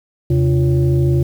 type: tone with frequency modulation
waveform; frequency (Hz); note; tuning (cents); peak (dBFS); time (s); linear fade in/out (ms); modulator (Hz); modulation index
sine; 133.5; C3; +35; -11; 0.3-1.23; 5; 214; 0.87
effects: 7-bit